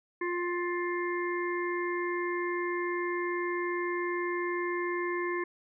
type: harmonic tone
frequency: 351.5 Hz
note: F4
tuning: 11 cents sharp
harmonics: 1 / 3 / 5 / 6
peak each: -31 / -36 / -38 / -39 dBFS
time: 0.21-5.44 s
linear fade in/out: 5 ms
effects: none